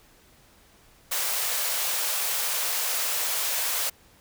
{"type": "high-pass noise", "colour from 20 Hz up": "white", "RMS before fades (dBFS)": -27, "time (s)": [1.11, 3.9], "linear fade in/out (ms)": 10, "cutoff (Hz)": 450, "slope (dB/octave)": 48, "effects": ["pink hiss -57 dBFS RMS until 4.2 s"]}